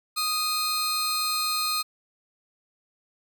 sawtooth tone pair together, 1244.5 / 4184 Hz, D#6 / C8, 0 / -1 cents, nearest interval octave + major sixth, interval 2099 cents, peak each -24 dBFS, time 0.16-1.83 s, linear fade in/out 20 ms, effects none

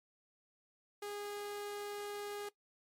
sawtooth tone, 410.5 Hz, G#4, 20 cents flat, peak -37 dBFS, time 1.02-2.49 s, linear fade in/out 5 ms, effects noise-tail reverb RT60 0.1 s tail -19 dB re dry + MP3 64 kbps

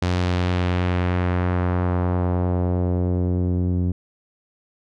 sawtooth tone with low-pass filter sweep, 89.7 Hz, F2, 47 cents sharp, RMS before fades -21 dBFS, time 0.02-3.92 s, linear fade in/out 5 ms, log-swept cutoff 5300 to 250 Hz, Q 1.1, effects none

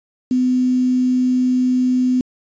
sine tone with quantisation, 252.8 Hz, B3, 41 cents sharp, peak -13 dBFS, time 0.31-2.21 s, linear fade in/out 2 ms, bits 6, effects resampled to 16000 Hz

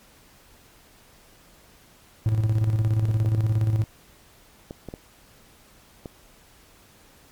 triangle tone with tremolo, 109.2 Hz, A2, 13 cents flat, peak -15 dBFS, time 2.26-3.84 s, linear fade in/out 0 ms, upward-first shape square, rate 17 Hz, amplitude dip 50%
clicks, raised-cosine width 2 ms, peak -21 dBFS, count 7, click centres 3.091 / 3.248 / 3.349 / 4.709 / 4.887 / 4.939 / 6.058 s
effects pink hiss -54 dBFS RMS until 7.31 s + MP3 96 kbps

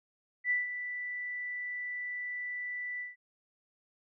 sine tone with ADSR envelope, 1975.5 Hz, B6, in tune, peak -25 dBFS, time 0.44-3.16 s, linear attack 65 ms, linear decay 160 ms, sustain -10 dB, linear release 160 ms, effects none

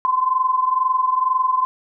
sine tone pair together, 1024.4 / 1046.5 Hz, C6 / C6, -37 / 0 cents, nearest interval unison, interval 37 cents, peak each -17 / -21 dBFS, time 0.05-1.65 s, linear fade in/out 0 ms, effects none

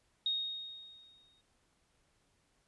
sine tone with exponential decay, 3729 Hz, A#7, in tune, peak -29 dBFS, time 0.26-1.41 s, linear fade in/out 2 ms, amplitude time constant 250 ms, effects pink hiss -74 dBFS RMS until 2.67 s + resampled to 24000 Hz

